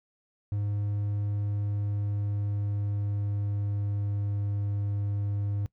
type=tone with pitch glide; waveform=triangle; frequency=102.6 to 101.6 Hz; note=G#2 to G#2; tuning=-21 to -38 cents; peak=-25 dBFS; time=0.52-5.66 s; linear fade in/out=0 ms; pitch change=-17 cents; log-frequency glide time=1.18-4.61 s; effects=noise-tail reverb RT60 0.1 s tail -21 dB re dry